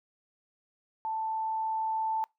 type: tone with level ramp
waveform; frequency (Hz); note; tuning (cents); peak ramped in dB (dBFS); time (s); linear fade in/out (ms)
sine; 883; A5; +6; -30 to -27; 1.05-2.24; 0
effects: noise-tail reverb RT60 0.2 s tail -25 dB re dry